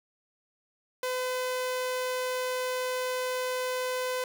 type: tone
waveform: sawtooth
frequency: 507 Hz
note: B4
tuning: 45 cents sharp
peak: -25 dBFS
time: 1.03-4.24 s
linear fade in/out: 2 ms
effects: none